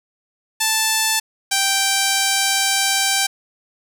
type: tone pair in turn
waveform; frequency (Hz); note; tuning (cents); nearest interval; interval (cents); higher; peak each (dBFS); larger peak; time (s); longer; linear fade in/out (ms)
5% pulse; 880 / 782.5; A5 / G5; 0 / -3; major second; 203; first; -4; neither; 0.6-1.2 / 1.51-3.27; second; 10
effects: none